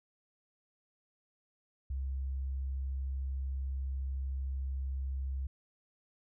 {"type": "tone", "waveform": "sine", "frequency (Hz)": 66.8, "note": "C2", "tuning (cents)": 36, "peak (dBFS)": -33, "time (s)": [1.9, 5.47], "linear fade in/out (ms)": 5, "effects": []}